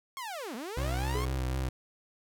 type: linear two-way sweep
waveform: sawtooth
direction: down then up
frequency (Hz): 1108.7 to 207.7 to 1108.7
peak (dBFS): -33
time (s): 0.17-1.25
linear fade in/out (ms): 0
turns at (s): 0.55
type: tone with vibrato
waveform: 30% pulse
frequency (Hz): 64.6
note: C2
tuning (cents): -21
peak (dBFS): -27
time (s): 0.77-1.69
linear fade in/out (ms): 5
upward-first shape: sine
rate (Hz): 4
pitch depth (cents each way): 43
type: tone with exponential decay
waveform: triangle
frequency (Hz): 420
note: G#4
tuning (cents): +19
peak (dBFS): -29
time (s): 1.15-1.48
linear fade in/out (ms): 0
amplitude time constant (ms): 71
effects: none